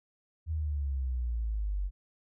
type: exponential sweep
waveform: sine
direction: down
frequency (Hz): 81.5 to 46.25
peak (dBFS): -29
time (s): 0.46-1.91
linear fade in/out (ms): 50
effects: none